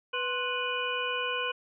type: harmonic tone with a mistuned harmonic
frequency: 493.5 Hz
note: B4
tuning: 1 cent flat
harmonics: 1 / 2 / 3 / 5 / 6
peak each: -35 / -35 / -35 / -35 / -35 dBFS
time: 0.13-1.52 s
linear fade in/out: 10 ms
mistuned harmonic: 2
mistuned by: +110 cents
effects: none